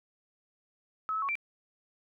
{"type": "tone with pitch steps", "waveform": "sine", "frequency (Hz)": [1288, 1300, 1110, 2349], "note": ["E6", "E6", "C#6", "D7"], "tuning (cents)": [-41, -24, 2, 0], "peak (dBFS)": -29, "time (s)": [1.09, 1.354], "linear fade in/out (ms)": 0, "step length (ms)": 66, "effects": []}